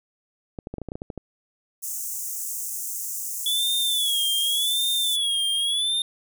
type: clicks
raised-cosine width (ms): 2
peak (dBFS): -19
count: 11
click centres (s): 0.588 / 0.671 / 0.74 / 0.783 / 0.817 / 0.887 / 0.919 / 0.955 / 1.019 / 1.102 / 1.177
type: high-pass noise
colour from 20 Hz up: pink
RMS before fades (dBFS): -31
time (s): 1.82-5.17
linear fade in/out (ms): 20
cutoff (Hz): 6400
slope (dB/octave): 48
type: tone with vibrato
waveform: square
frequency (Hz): 3409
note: G#7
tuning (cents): +45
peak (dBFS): -22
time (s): 3.46-6.02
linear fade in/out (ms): 2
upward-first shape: sine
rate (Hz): 0.87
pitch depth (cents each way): 110
effects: none